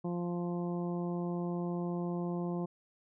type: harmonic tone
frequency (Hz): 174.61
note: F3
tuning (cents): 0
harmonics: 1 / 2 / 3 / 4 / 5 / 6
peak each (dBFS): -34 / -38 / -45 / -46 / -49 / -50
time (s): 0.04-2.66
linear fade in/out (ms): 10
effects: none